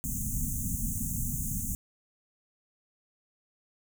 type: band-stop noise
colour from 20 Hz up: pink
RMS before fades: -32 dBFS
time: 0.04-1.75 s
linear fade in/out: 0 ms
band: 260 to 6300 Hz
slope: 96 dB/octave
effects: none